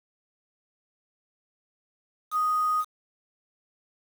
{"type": "tone with quantisation", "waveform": "sine", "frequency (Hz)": 1244.5, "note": "D#6", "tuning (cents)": 0, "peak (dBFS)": -22, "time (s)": [2.31, 2.85], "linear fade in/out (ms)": 50, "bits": 7, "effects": []}